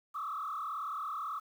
sine tone with frequency modulation, 1217 Hz, D#6, 39 cents flat, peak -34 dBFS, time 0.14-1.4 s, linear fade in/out 20 ms, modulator 38.3 Hz, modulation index 2.6, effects tanh soft clip ceiling -31 dBFS + 10-bit

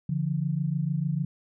sine tone pair together, 143.98 / 170.7 Hz, D3 / F3, -34 / -39 cents, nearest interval minor third, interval 295 cents, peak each -27 / -28 dBFS, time 0.09-1.25 s, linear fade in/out 5 ms, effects none

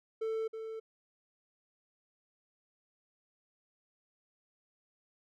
triangle tone with echo, 444.2 Hz, A4, 16 cents sharp, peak -30 dBFS, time 0.21-0.48 s, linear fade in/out 10 ms, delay 320 ms, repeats 1, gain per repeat -7 dB, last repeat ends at 0.8 s, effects none

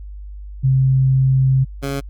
sine / 15% pulse tone pair in turn, 132.4 / 138.82 Hz, C3 / C#3, +21 / +3 cents, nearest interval minor second, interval 82 cents, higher second, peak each -11 / -15 dBFS, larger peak first, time 0.63-1.65 / 1.82-2.01 s, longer first, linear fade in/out 20 ms, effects added 50 Hz sine -30 dBFS peak until 2.09 s + Opus 48 kbps

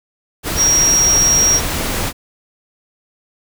sine tone in noise, 5650 Hz, F8, 19 cents sharp, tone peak -10 dBFS, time 0.56-1.61 s, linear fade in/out 50 ms, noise pink, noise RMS -20 dBFS, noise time 0.43-2.13 s, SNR +7 dB, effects none

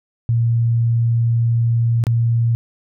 sine tone with dropouts, 116.54 Hz, A#2, in tune, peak -13 dBFS, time 0.29-2.55 s, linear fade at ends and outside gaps 0 ms, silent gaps 2.039-2.068 s, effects none

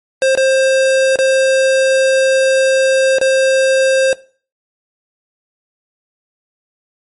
square tone with dropouts, 530 Hz, C5, 22 cents sharp, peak -10 dBFS, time 0.22-4.13 s, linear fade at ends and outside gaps 1 ms, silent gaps 0.352-0.374 / 1.158-1.188 / 3.185-3.213 s, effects noise-tail reverb RT60 0.4 s tail -20 dB re dry + MP3 48 kbps

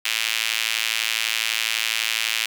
sawtooth tone with high-pass filter, 112 Hz, A2, 31 cents sharp, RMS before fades -24 dBFS, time 0.05-2.46 s, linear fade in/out 5 ms, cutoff 2600 Hz, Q 2.1, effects none

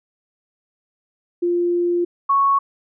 sine tone pair in turn, 348.8 / 1107.4 Hz, F4 / C#6, -2 / -2 cents, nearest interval octave + minor sixth, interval 2000 cents, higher second, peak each -16 / -13 dBFS, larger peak second, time 1.42-2.05 / 2.29-2.59 s, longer first, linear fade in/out 10 ms, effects none

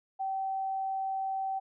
sine tone, 771 Hz, G5, 29 cents flat, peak -30 dBFS, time 0.19-1.6 s, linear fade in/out 20 ms, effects none

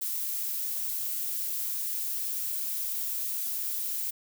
violet noise, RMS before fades -32 dBFS, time 0.01-4.11 s, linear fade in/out 10 ms, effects none

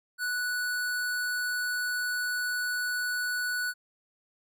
square tone, 1478 Hz, F#6, 2 cents flat, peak -29 dBFS, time 0.18-3.74 s, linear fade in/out 50 ms, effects none

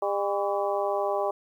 harmonic tone with a mistuned harmonic, 201 Hz, G3, 44 cents sharp, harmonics 2 / 3 / 4 / 5 / 6, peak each -30 / -28 / -30 / -35 / -35 dBFS, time 0.02-1.31 s, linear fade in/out 5 ms, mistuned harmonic 6, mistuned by -100 cents, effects 10-bit

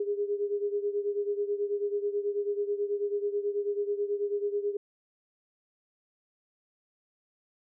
sine beating tone pair, 406.3 / 415.5 Hz, G#4 / G#4, -38 / +1 cents, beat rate 9.2 Hz, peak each -29 / -33 dBFS, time 0-4.77 s, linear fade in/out 5 ms, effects none

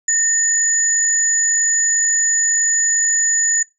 sine tone pair together, 1832 / 6917 Hz, A#6 / A8, -31 / -31 cents, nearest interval octave + major seventh, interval 2300 cents, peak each -23 / -13 dBFS, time 0.08-3.63 s, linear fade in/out 5 ms, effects noise-tail reverb RT60 0.2 s tail -22 dB re dry

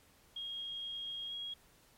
sine tone with pitch glide, 3263 to 3299 Hz, G#7 to G#7, -31 to -12 cents, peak -39 dBFS, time 0.36-1.54 s, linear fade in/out 5 ms, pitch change +19 cents, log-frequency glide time 1.27-1.34 s, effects pink hiss -65 dBFS RMS until 1.97 s + MP3 64 kbps

